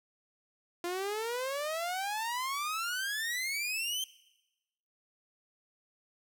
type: exponential sweep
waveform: sawtooth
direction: up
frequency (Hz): 343.1 to 3158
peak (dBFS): -29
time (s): 0.84-4.04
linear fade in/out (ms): 2
effects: noise-tail reverb RT60 1.0 s tail -20 dB re dry